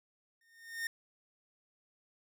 45% pulse tone with exponential growth, 1831 Hz, A#6, 32 cents flat, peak -32 dBFS, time 0.41-0.87 s, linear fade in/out 2 ms, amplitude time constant 100 ms, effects none

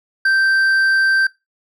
sine tone with hard clipping, 1563 Hz, G6, 6 cents flat, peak -13 dBFS, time 0.25-1.27 s, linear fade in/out 5 ms, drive 4 dB, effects noise-tail reverb RT60 0.2 s tail -19 dB re dry

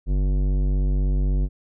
sine tone with tanh clipping, 48.12 Hz, G1, 31 cents flat, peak -20 dBFS, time 0.06-1.49 s, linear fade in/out 50 ms, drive 15 dB, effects none

